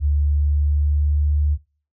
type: tone with pitch glide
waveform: sine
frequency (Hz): 72.9 to 73.87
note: D2 to D2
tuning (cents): -12 to +11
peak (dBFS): -15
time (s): 0-1.58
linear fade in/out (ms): 50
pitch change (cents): +23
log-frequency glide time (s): 0.23-1.39
effects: noise-tail reverb RT60 0.4 s tail -23 dB re dry